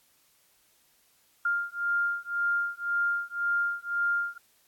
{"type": "beating tone pair", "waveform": "sine", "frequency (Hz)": [1400, 1401.9], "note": ["F6", "F6"], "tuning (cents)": [4, 6], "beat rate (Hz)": 1.9, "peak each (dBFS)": -29, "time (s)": [1.45, 4.38], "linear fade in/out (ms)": 5, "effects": ["white hiss -65 dBFS RMS until 4.67 s", "AAC 64 kbps"]}